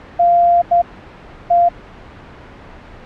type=tone bursts at uneven times; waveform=sine; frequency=694 Hz; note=F5; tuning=11 cents flat; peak=-8 dBFS; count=3; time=0.19-0.62 / 0.71-0.82 / 1.5-1.69 s; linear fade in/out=10 ms; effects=pink hiss -37 dBFS RMS until 3.05 s + low-pass 2000 Hz 12 dB/octave

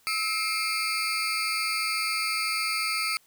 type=tone cluster; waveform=35% pulse; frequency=1301 / 2134 / 2380 / 4660 Hz; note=E6 / C7 / D7 / D8; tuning=-23 / +34 / +22 / -14 cents; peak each=-30 dBFS; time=0.07-3.17 s; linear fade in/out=0 ms; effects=white hiss -62 dBFS RMS until 3.26 s

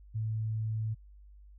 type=tone; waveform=sine; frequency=110 Hz; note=A2; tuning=in tune; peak=-30 dBFS; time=0.14-0.95 s; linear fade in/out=20 ms; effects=added 50 Hz sine -51 dBFS peak until 1.58 s

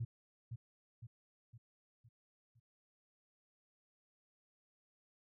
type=tone with echo; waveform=sine; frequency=116.54 Hz; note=A#2; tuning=in tune; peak=-35 dBFS; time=0-0.05 s; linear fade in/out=10 ms; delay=510 ms; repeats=5; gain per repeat=-6 dB; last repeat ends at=2.6 s; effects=tanh soft clip ceiling -31 dBFS

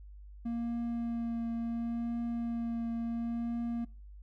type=tone with vibrato; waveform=triangle; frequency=233.1 Hz; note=A#3; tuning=in tune; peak=-30 dBFS; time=0.45-3.85 s; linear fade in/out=10 ms; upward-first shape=triangle; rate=0.71 Hz; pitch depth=16 cents each way; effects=noise-tail reverb RT60 0.4 s tail -24 dB re dry + added 50 Hz sine -47 dBFS peak until 4.22 s

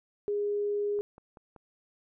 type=tone; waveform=sine; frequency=411.1 Hz; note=G#4; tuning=18 cents flat; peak=-27 dBFS; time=0.28-1.01 s; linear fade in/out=0 ms
type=click train; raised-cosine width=1 ms; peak=-36 dBFS; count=4; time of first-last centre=0.99-1.563 s; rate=5.24 Hz
effects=none

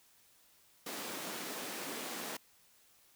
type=high-pass noise; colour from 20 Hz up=pink; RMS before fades=-42 dBFS; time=0.86-2.37 s; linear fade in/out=5 ms; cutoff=220 Hz; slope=24 dB/octave; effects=white hiss -66 dBFS RMS until 3.15 s

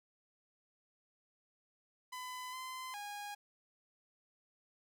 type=tone with pitch steps; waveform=sawtooth; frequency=1007 / 1029 / 821 Hz; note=B5 / C6 / G#5; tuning=+33 / -29 / -20 cents; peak=-39 dBFS; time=2.12-3.35 s; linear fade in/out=10 ms; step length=410 ms; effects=none

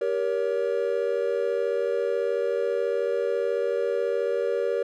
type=chord; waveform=triangle; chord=G diminished; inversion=none; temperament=just; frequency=392 / 470.4 / 564.5 Hz; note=G4 / Bb4 / Db5; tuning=0 / +16 / +31 cents; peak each=-27 / -24 / -26 dBFS; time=0.01-4.83 s; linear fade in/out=5 ms; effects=none

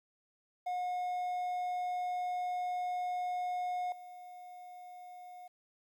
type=tone with level steps; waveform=triangle; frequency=722 Hz; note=F#5; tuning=43 cents flat; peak=-31 / -45 dBFS; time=0.66-5.48 s; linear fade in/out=10 ms; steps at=3.92 s; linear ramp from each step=2 ms; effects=11-bit

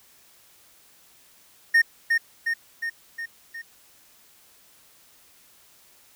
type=tone with echo; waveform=triangle; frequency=1840 Hz; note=A#6; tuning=23 cents flat; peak=-12 dBFS; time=1.74-1.82 s; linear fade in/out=10 ms; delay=360 ms; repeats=5; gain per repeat=-4 dB; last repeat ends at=3.62 s; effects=white hiss -56 dBFS RMS until 6.15 s

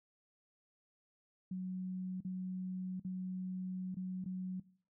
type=tone with dropouts; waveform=sine; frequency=185 Hz; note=F#3; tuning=in tune; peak=-37 dBFS; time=1.51-4.6 s; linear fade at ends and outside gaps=5 ms; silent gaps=2.206-2.248 / 2.998-3.047 / 3.946-3.967 / 4.243-4.258 s; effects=noise-tail reverb RT60 0.5 s tail -20 dB re dry

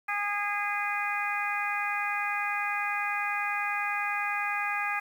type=harmonic tone; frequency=410 Hz; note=G#4; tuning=22 cents flat; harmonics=2 / 3 / 4 / 5 / 6; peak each=-34 / -34 / -34 / -34 / -34 dBFS; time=0.08-5 s; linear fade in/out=10 ms; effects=9-bit

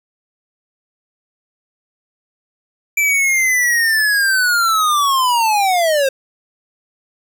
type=linear sweep; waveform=square; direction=down; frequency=2340 to 523.3 Hz; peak=-13 dBFS; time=2.97-6.09 s; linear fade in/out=5 ms; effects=none

